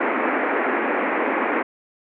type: band-pass noise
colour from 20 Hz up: pink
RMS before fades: -22 dBFS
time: 0-1.63 s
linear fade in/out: 10 ms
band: 250 to 2300 Hz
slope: 48 dB/octave
effects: none